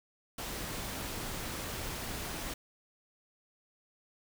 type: noise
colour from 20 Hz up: pink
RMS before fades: -39 dBFS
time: 0.38-2.54 s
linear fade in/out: 5 ms
effects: none